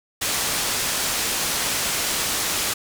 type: low-pass noise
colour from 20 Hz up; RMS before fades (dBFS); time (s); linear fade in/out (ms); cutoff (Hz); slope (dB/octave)
white; -24; 0.21-2.74; 10; 9600; 12
effects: none